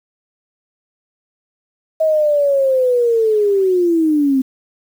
sine linear sweep, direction down, 640 to 258.5 Hz, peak -11 dBFS, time 2-4.42 s, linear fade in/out 10 ms, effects 7-bit

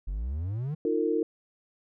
triangle exponential sweep, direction up, 43.19 to 159.7 Hz, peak -27 dBFS, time 0.07-0.75 s, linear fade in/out 10 ms
sine chord, Eb suspended second, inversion none, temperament equal with one note detuned, 311.1 / 349.2 / 454.2 Hz, Eb4 / F4 / Bb4, 0 / 0 / -45 cents, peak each -29 / -29 / -27 dBFS, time 0.85-1.23 s, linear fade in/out 2 ms
effects none

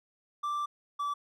triangle tone pair in turn, 1174.7 / 1155.9 Hz, D6 / D6, 0 / -28 cents, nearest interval unison, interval 28 cents, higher first, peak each -28 dBFS, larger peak neither, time 0.43-0.66 / 0.99-1.14 s, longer first, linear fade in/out 10 ms, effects none

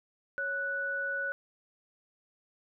sine tone pair together, 554 / 1480 Hz, C#5 / F#6, -1 / 0 cents, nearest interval octave + perfect fourth, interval 1701 cents, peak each -39 / -31 dBFS, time 0.38-1.32 s, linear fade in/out 0 ms, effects none

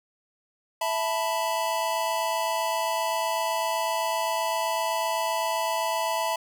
square chord, E suspended fourth, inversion none, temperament equal, 659.3 / 880 / 987.8 Hz, E5 / A5 / B5, 0 / 0 / 0 cents, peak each -30 dBFS, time 0.81-6.36 s, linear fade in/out 5 ms, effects none

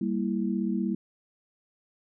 sine chord, E diminished, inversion first, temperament equal with one note detuned, 196.91 / 233.1 / 329.6 Hz, G3 / Bb3 / E4, +8 / 0 / 0 cents, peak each -28 / -30 / -32 dBFS, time 0.01-0.95 s, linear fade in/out 5 ms, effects none

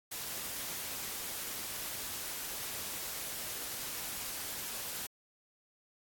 white noise, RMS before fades -40 dBFS, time 0.11-5.07 s, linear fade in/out 10 ms, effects AAC 64 kbps

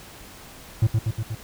triangle tone with echo, 110.4 Hz, A2, 6 cents sharp, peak -12 dBFS, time 0.82-0.87 s, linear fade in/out 5 ms, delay 120 ms, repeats 4, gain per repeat -3 dB, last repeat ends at 1.35 s, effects pink hiss -44 dBFS RMS until 1.43 s

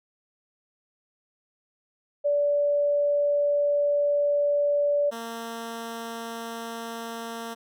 sine / 10% pulse tone pair in turn, 579 / 229.8 Hz, D5 / A#3, -25 / -25 cents, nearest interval octave + major third, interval 1600 cents, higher first, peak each -20 / -25 dBFS, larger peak first, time 2.24-5.11 / 5.11-7.55 s, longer first, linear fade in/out 20 ms, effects none

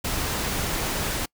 pink noise, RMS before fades -27 dBFS, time 0.04-1.26 s, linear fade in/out 10 ms, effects noise-tail reverb RT60 0.1 s tail -26 dB re dry

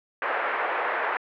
white band-pass noise, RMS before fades -27 dBFS, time 0.22-1.17 s, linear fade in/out 2 ms, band 450 to 1900 Hz, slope 24 dB/octave, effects low-pass 3000 Hz 12 dB/octave

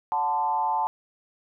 sine tone with frequency modulation, 880 Hz, A5, in tune, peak -22 dBFS, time 0.12-0.87 s, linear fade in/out 0 ms, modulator 151 Hz, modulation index 0.82, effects none

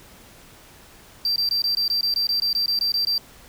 triangle tone bursts, 4699 Hz, D8, in tune, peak -18 dBFS, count 15, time 1.25-3.18 s, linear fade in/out 2 ms, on 110 ms, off 20 ms, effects pink hiss -48 dBFS RMS until 3.48 s

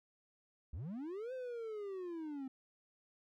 triangle linear two-way sweep, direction up then down, 59 to 523.3 to 258.3 Hz, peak -39 dBFS, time 0.73-2.48 s, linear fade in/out 5 ms, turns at 1.33 s, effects none

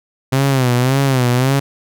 sawtooth tone with vibrato, 130 Hz, C3, 11 cents flat, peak -8 dBFS, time 0.32-1.6 s, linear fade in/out 10 ms, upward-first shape sine, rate 1.8 Hz, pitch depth 110 cents each way, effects none

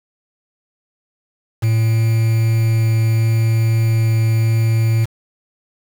triangle tone with quantisation, 112.6 Hz, A2, 40 cents sharp, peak -10 dBFS, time 1.62-5.06 s, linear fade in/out 20 ms, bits 5, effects none

